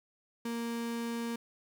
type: tone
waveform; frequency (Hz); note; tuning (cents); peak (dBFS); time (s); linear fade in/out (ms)
35% pulse; 233.1; A#3; 0; -32; 0.45-1.36; 5
effects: none